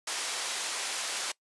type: band-pass noise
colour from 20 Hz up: white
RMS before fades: -34 dBFS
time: 0.07-1.32 s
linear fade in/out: 5 ms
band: 510 to 8200 Hz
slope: 12 dB/octave
effects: noise-tail reverb RT60 0.1 s tail -22 dB re dry + resampled to 24000 Hz